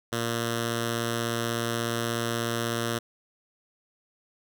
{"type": "tone with notch filter", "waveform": "5% pulse", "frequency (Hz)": 116.54, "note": "A#2", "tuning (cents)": 0, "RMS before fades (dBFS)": -29, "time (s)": [0.12, 2.99], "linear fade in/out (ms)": 10, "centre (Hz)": 850, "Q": 1.4, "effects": []}